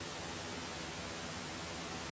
pink noise with comb filter, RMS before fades -42 dBFS, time 0-2.1 s, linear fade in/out 5 ms, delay 12 ms, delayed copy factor +0.95, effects high-pass 100 Hz 12 dB/octave + resampled to 16000 Hz

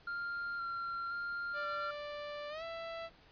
triangle tone with vibrato, 1386 Hz, F6, 14 cents flat, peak -35 dBFS, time 0.07-1.91 s, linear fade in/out 5 ms, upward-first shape square, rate 0.96 Hz, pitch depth 14 cents each way
sawtooth tone with pitch glide, 588 to 663.8 Hz, D5 to E5, +2 to +12 cents, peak -37 dBFS, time 1.53-3.1 s, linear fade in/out 50 ms, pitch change +210 cents, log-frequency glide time 2.49-2.63 s
effects pink hiss -62 dBFS RMS until 3.31 s + resampled to 11025 Hz

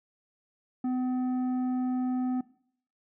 sine tone with tanh clipping, 253.3 Hz, B3, 44 cents sharp, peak -28 dBFS, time 0.84-2.41 s, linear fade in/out 5 ms, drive 8 dB, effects noise-tail reverb RT60 0.6 s tail -19 dB re dry

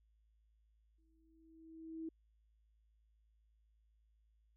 sine tone with exponential growth, 323.1 Hz, E4, 35 cents flat, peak -40 dBFS, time 0.98-2.09 s, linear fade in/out 5 ms, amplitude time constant 240 ms, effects added 54 Hz sine -70 dBFS peak until 4.56 s

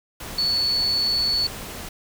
sine tone in noise, 4435 Hz, C#8, in tune, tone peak -19 dBFS, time 0.38-1.47 s, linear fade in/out 5 ms, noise pink, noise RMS -35 dBFS, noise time 0.2-1.89 s, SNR +13 dB, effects none

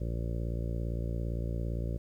harmonic tone, 57.6 Hz, A#1, 20 cents flat, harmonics 1 / 2 / 3 / 4 / 5 / 6 / 7 / 8 / 9 / 10, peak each -33 / -36 / -41 / -47 / -48 / -46 / -50 / -50 / -49 / -49 dBFS, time 0-1.98 s, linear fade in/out 10 ms, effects 11-bit

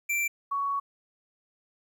square / sine tone pair in turn, 2349 / 1118.6 Hz, D7 / C#6, 0 / +15 cents, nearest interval octave + minor second, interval 1285 cents, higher first, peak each -26 dBFS, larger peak neither, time 0.09-0.28 / 0.51-0.8 s, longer second, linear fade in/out 10 ms, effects 11-bit

